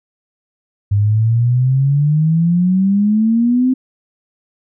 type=exponential sweep; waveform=sine; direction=up; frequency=99.9 to 261.6 Hz; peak=-10 dBFS; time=0.91-3.74 s; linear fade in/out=10 ms; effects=none